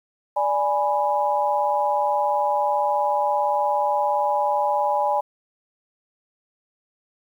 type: chord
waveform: sine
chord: G# diminished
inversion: second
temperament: equal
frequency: 587.3 / 830.6 / 987.8 Hz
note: D5 / G#5 / B5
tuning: 0 / 0 / 0 cents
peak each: -24 / -21 / -25 dBFS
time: 0.36-5.21 s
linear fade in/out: 10 ms
effects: 9-bit